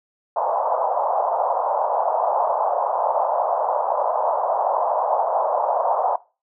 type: band-pass noise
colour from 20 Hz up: pink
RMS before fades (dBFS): -21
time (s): 0.36-6.16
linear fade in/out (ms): 5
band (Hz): 580 to 1000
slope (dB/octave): 48
effects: noise-tail reverb RT60 0.3 s tail -20 dB re dry